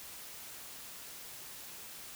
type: silence
effects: white hiss -48 dBFS RMS until 2.15 s

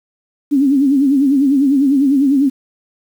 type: tone with vibrato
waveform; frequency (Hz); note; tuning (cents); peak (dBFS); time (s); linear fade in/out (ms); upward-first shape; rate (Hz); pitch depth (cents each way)
sine; 275.9; C#4; -8; -9; 0.51-2.5; 20; sine; 10; 100
effects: 7-bit

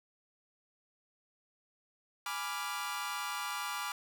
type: chord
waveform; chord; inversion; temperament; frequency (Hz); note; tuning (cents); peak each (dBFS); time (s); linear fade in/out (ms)
sawtooth; G# diminished seventh; none; equal; 830.6 / 987.8 / 1174.7 / 1396.9; G#5 / B5 / D6 / F6; 0 / 0 / 0 / 0; -40 / -38 / -36 / -38; 2.26-3.92; 2
effects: none

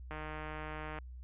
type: click train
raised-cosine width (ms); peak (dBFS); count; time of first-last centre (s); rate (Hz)
0.5; -28; 136; 0.11-0.987; 154
effects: added 62 Hz sine -45 dBFS peak until 1.23 s + resampled to 8000 Hz

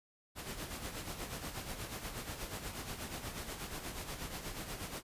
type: noise with tremolo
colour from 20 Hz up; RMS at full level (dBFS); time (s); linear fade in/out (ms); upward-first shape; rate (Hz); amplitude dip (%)
pink; -41; 0.35-5.03; 50; sine; 8.3; 55
effects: resampled to 32000 Hz

